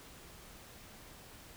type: silence
effects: pink hiss -54 dBFS RMS until 1.56 s